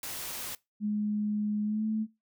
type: noise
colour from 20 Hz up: white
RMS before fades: -38 dBFS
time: 0.03-0.55 s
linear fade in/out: 2 ms
type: tone with pitch glide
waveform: sine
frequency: 209.7 to 217.7 Hz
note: G#3 to A3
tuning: +17 to -18 cents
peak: -27 dBFS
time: 0.8-2.07 s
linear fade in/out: 50 ms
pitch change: +65 cents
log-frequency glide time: 1.64-1.85 s
effects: noise-tail reverb RT60 0.2 s tail -21 dB re dry